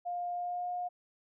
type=tone with pitch glide; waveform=sine; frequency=706 to 714.6 Hz; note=F5 to F5; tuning=+19 to +40 cents; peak=-33 dBFS; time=0.05-0.89 s; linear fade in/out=20 ms; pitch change=+21 cents; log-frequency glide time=0.33-0.69 s; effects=none